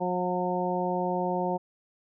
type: harmonic tone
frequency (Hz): 180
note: F#3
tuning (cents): -47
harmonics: 1 / 2 / 3 / 4 / 5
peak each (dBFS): -32 / -32 / -32 / -32 / -32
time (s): 0-1.58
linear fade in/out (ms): 20
effects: none